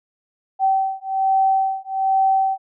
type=beating tone pair; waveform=sine; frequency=770 / 771.2 Hz; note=G5 / G5; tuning=-31 / -28 cents; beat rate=1.2 Hz; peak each=-19 dBFS; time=0.59-2.58 s; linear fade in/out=50 ms; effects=none